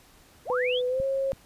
sine linear sweep, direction up, 370 to 3661 Hz, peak -28 dBFS, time 0.45-0.82 s, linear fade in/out 50 ms
sine tone with pitch glide, 498.7 to 540.7 Hz, B4 to C#5, +17 to -43 cents, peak -24 dBFS, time 0.5-1.32 s, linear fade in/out 0 ms, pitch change +140 cents, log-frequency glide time 0.88-1.03 s
clicks, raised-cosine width 5 ms, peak -25 dBFS, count 2, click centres 1.001 / 1.332 s
effects pink hiss -56 dBFS RMS until 1.45 s + resampled to 32000 Hz

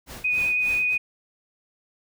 pink noise with tremolo, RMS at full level -38 dBFS, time 0.06-0.98 s, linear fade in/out 50 ms, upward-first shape sine, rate 3.4 Hz, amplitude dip 90%
sine tone with vibrato, 2489 Hz, D#7, in tune, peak -20 dBFS, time 0.24-0.98 s, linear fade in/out 10 ms, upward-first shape triangle, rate 9.2 Hz, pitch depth 17 cents each way
effects none

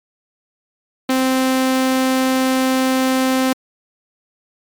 sawtooth tone, 260.7 Hz, C4, 6 cents flat, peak -10 dBFS, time 1.09-3.53 s, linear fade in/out 5 ms, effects MP3 96 kbps

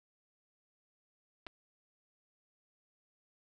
clicks, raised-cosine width 0.3 ms, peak -29 dBFS, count 2, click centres 1.466 / 1.469 s, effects none

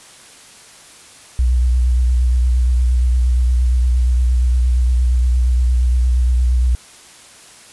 sine tone with vibrato, 61.74 Hz, B1, in tune, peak -11 dBFS, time 1.39-6.75 s, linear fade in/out 0 ms, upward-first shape triangle, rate 8.6 Hz, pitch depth 47 cents each way, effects white hiss -42 dBFS RMS until 7.72 s + resampled to 24000 Hz

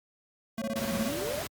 square tone bursts, 223.6 Hz, A3, 28 cents sharp, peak -31 dBFS, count 9, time 0.58-1.088 s, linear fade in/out 0 ms, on 36 ms, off 23 ms
sine tone with pitch glide, 551 to 587.1 Hz, C#5 to D5, -11 to -1 cents, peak -35 dBFS, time 0.59-1.42 s, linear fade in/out 50 ms, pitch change +110 cents, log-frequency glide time 1.03-1.18 s
pink noise, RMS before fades -36 dBFS, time 0.76-1.47 s, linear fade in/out 2 ms
sine exponential sweep, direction up, 162.7 to 690 Hz, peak -34 dBFS, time 0.91-1.42 s, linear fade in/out 0 ms
effects high-pass 80 Hz 12 dB/octave + Opus 48 kbps

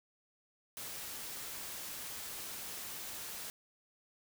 white noise, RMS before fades -44 dBFS, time 0.77-3.5 s, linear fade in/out 0 ms, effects none

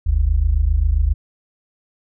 sine tone pair together, 46.81 / 74.3 Hz, F#1 / D2, +21 / +21 cents, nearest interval minor sixth, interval 800 cents, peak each -16 dBFS, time 0.06-1.14 s, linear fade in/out 10 ms, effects none

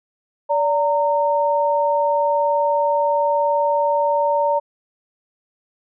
sine tone pair together, 579 / 920 Hz, D5 / A#5, -25 / -23 cents, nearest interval minor sixth, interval 802 cents, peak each -18 dBFS, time 0.49-4.6 s, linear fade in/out 20 ms, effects none

